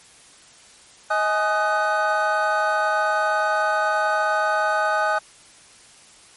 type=tone cluster; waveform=triangle; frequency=629 / 837 / 1244 / 1505 Hz; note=D#5 / G#5 / D#6 / F#6; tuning=+19 / +13 / -1 / +29 cents; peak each=-22 dBFS; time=1.1-5.19 s; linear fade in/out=10 ms; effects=white hiss -49 dBFS RMS until 6.36 s + MP3 48 kbps